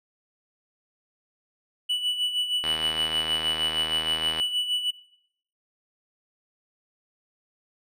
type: tone with tremolo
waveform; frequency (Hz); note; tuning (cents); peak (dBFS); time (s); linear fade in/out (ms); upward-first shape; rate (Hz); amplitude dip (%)
triangle; 2960; F#7; 0; -20; 1.89-4.91; 10; sine; 6.4; 65
type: click train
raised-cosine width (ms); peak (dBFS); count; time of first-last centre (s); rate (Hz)
0.3; -15; 141; 2.64-4.399; 79.6
effects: noise-tail reverb RT60 0.7 s tail -18 dB re dry